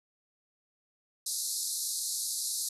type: band-pass noise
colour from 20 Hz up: white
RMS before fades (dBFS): -34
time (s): 1.26-2.69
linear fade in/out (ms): 5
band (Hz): 3900 to 12000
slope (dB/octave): 96
effects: none